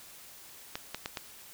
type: clicks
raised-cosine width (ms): 0.2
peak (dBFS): -17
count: 4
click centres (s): 0.755 / 0.946 / 1.059 / 1.172
effects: white hiss -51 dBFS RMS until 1.53 s